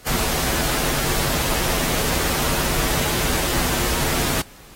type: noise with comb filter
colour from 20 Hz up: pink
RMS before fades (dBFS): -22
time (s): 0.06-4.42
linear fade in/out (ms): 10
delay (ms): 10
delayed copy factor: -0.55
effects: pink hiss -46 dBFS RMS until 4.75 s + AAC 48 kbps